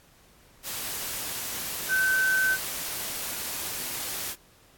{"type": "tone in noise", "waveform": "sine", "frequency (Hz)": 1531, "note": "G6", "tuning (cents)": -41, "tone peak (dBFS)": -21, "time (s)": [1.88, 2.58], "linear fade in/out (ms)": 50, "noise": "white", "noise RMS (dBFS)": -33, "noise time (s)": [0.63, 4.36], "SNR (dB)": 9, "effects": ["pink hiss -58 dBFS RMS until 4.77 s", "AAC 64 kbps"]}